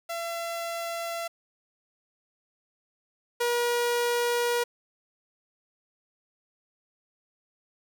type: tone pair in turn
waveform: sawtooth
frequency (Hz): 676 / 479.3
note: E5 / A#4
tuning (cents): +43 / +48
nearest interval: tritone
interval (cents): 595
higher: first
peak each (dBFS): -27 / -20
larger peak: second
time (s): 0.09-1.28 / 3.4-4.64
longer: second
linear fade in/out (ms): 10
effects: 9-bit